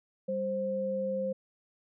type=tone pair together; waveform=sine; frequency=197.03 / 526 Hz; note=G3 / C5; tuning=+9 / +9 cents; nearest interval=octave + perfect fourth; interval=1700 cents; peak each=-36 / -30 dBFS; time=0.28-1.33 s; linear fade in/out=10 ms; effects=none